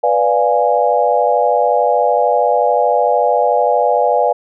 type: chord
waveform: sine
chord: B diminished seventh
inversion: none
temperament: equal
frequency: 493.9 / 587.3 / 698.5 / 830.6 Hz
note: B4 / D5 / F5 / Ab5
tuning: 0 / 0 / 0 / 0 cents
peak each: -16 dBFS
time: 0.03-4.33 s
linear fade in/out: 10 ms
effects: none